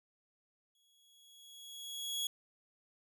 sawtooth tone with exponential growth, 3339 Hz, G#7, 9 cents sharp, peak -30 dBFS, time 0.75-2.27 s, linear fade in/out 2 ms, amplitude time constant 330 ms, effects none

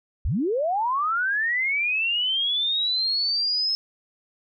sine linear sweep, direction up, 42.21 to 5220 Hz, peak -21 dBFS, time 0.25-3.75 s, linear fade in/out 0 ms, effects none

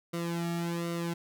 sawtooth tone with flanger, 170 Hz, F3, 46 cents flat, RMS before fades -33 dBFS, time 0.13-1.14 s, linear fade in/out 10 ms, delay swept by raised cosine 1.2 to 1.98 ms, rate 1.3 Hz, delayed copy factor -0.85, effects none

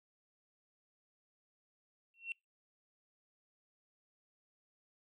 sine tone with exponential growth, 2720 Hz, F7, 46 cents flat, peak -33 dBFS, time 2.14-2.32 s, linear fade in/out 1 ms, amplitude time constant 38 ms, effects noise-tail reverb RT60 0.2 s tail -26 dB re dry + tanh soft clip ceiling -31 dBFS

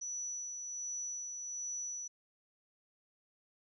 sine tone with tremolo, 5920 Hz, F#8, in tune, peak -37 dBFS, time 0.01-2.08 s, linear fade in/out 10 ms, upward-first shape sine, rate 1.3 Hz, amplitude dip 35%, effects none

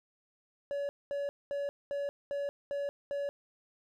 triangle tone bursts, 567 Hz, C#5, 39 cents sharp, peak -30 dBFS, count 7, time 0.71-3.29 s, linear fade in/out 0 ms, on 180 ms, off 220 ms, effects none

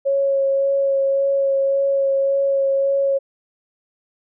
sine tone with vibrato, 549 Hz, C#5, 17 cents flat, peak -15 dBFS, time 0.05-3.19 s, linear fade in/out 20 ms, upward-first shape sine, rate 1.8 Hz, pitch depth 12 cents each way, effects none

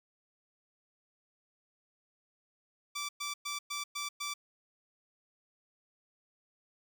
10% pulse tone bursts, 1164 Hz, D6, 16 cents flat, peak -27 dBFS, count 6, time 2.95-4.34 s, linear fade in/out 10 ms, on 140 ms, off 110 ms, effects none

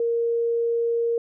sine tone, 466.2 Hz, A#4, in tune, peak -20 dBFS, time 0-1.18 s, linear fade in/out 2 ms, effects none

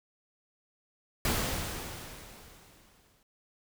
pink noise with exponential decay, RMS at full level -28 dBFS, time 1.25-3.23 s, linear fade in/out 2 ms, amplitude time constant 430 ms, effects none

